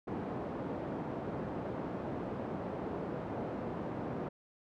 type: band-pass noise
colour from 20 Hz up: pink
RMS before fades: -39 dBFS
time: 0.07-4.29 s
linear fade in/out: 10 ms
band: 160 to 740 Hz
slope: 12 dB/octave
effects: none